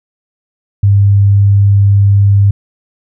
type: tone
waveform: sine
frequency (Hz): 100.2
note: G2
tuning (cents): +38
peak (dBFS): -4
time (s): 0.83-2.51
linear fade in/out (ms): 5
effects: none